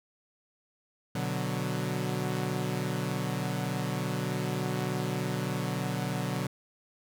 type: chord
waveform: sawtooth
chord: B minor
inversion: none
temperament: equal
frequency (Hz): 123.47 / 146.83 / 185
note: B2 / D3 / F#3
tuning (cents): 0 / 0 / 0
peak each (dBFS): -30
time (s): 1.15-6.47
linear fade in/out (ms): 5
effects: none